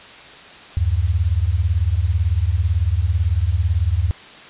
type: beating tone pair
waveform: sine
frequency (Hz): 76.2 / 94.2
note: D#2 / F#2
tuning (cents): -36 / +32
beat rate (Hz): 18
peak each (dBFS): -18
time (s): 0.77-4.11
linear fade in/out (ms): 0
effects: white hiss -40 dBFS RMS until 4.49 s + resampled to 8000 Hz